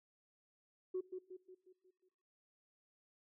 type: tone with echo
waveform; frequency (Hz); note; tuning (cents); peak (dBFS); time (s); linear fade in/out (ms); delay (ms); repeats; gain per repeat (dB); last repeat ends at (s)
sine; 370; F#4; 0; -35; 0.94-1.01; 10; 180; 6; -6; 2.09
effects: noise-tail reverb RT60 0.9 s tail -24 dB re dry + tanh soft clip ceiling -32 dBFS